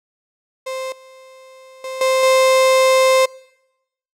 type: tone with level steps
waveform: 35% pulse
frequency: 523 Hz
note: C5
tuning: 1 cent flat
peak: -22 / -39 / -24 / -12 / -9 dBFS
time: 0.66-3.26 s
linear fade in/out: 10 ms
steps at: 0.92 / 1.84 / 2.01 / 2.23 s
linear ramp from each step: 2 ms
effects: noise-tail reverb RT60 0.9 s tail -24 dB re dry + low-pass 11000 Hz 12 dB/octave